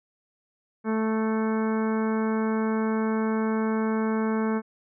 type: harmonic tone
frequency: 220 Hz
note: A3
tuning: in tune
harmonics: 1 / 2 / 3 / 4 / 5 / 6 / 7 / 8 / 10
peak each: -24 / -29 / -39 / -36 / -37 / -40 / -40 / -45 / -45 dBFS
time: 0.84-4.62 s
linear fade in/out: 50 ms
effects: none